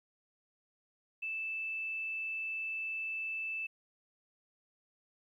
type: tone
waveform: sine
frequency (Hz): 2637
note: E7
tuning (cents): 0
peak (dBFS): -35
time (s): 1.22-3.67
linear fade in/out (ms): 10
effects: 12-bit

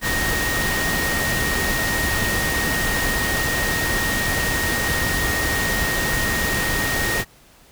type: tone in noise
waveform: sine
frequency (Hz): 1864.7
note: A#6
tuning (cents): 0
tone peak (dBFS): -23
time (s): 0.01-7.25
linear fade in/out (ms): 50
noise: pink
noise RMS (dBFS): -23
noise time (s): 0.01-7.25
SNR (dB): -3
effects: pink hiss -51 dBFS RMS until 7.71 s

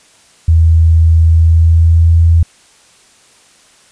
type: tone with pitch glide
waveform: sine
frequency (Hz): 81.6 to 83.12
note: E2 to E2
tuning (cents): -17 to +15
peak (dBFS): -4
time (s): 0.48-2.43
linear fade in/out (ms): 5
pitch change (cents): +32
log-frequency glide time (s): 1.31-2.15
effects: white hiss -46 dBFS RMS until 3.91 s + resampled to 22050 Hz

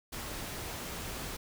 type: noise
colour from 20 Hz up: pink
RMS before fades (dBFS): -40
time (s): 0.12-1.37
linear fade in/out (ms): 10
effects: none

